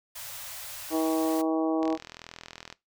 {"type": "band-stop noise", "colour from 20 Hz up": "white", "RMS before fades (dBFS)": -40, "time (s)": [0.15, 1.42], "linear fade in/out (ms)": 10, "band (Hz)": [140, 520], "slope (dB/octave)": 96}
{"type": "harmonic tone", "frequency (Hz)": 160.1, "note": "D#3", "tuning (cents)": 50, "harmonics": [2, 3, 4, 5, 6, 7], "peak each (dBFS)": [-25, -33, -32, -35, -41, -39], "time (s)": [0.9, 1.98], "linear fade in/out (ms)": 50}
{"type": "click train", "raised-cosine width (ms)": 0.2, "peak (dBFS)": -23, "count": 38, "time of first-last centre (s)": [1.83, 2.726], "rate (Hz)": 41.3}
{"effects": ["noise-tail reverb RT60 0.2 s tail -20 dB re dry"]}